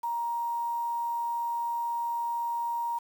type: tone with quantisation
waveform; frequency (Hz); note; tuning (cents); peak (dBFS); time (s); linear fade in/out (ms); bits
sine; 939; A#5; +12; -28; 0.03-2.99; 10; 8
effects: none